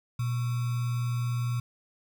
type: tone with sample-and-hold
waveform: sine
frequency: 120.5 Hz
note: B2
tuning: 42 cents flat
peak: -26 dBFS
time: 0.19-1.6 s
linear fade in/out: 5 ms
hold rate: 1225 Hz
effects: none